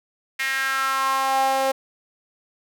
sawtooth tone with high-pass filter sweep, 267.8 Hz, C4, 40 cents sharp, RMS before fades -22 dBFS, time 0.39-1.72 s, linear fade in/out 10 ms, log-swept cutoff 2000 to 600 Hz, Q 4.8, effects none

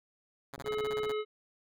5% pulse tone bursts, 138.59 Hz, C#3, in tune, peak -29 dBFS, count 10, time 0.53-1.12 s, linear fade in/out 5 ms, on 32 ms, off 30 ms
click train, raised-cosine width 2 ms, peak -36 dBFS, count 17, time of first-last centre 0.58-1.099 s, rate 30.8 Hz
harmonic tone, 426.2 Hz, G#4, 45 cents sharp, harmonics 1 / 3 / 5 / 7 / 9, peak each -31 / -41 / -45 / -48 / -50 dBFS, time 0.64-1.25 s, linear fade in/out 50 ms
effects none

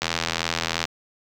click train, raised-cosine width 0.2 ms, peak -5 dBFS, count 70, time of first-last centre 0.02-0.852 s, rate 82.9 Hz, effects high-pass 60 Hz 12 dB/octave + 7-bit

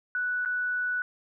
sine tone with dropouts, 1480 Hz, F#6, in tune, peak -26 dBFS, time 0.15-1.02 s, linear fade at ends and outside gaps 1 ms, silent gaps 0.45-0.458 s, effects none

